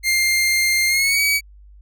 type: tone with pitch glide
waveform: sawtooth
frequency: 2108 to 2272 Hz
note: C7 to C#7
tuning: +12 to +42 cents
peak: -12 dBFS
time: 0.03-1.41 s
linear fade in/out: 50 ms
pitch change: +130 cents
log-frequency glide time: 0.88-1.21 s
effects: added 50 Hz sine -42 dBFS peak until 1.81 s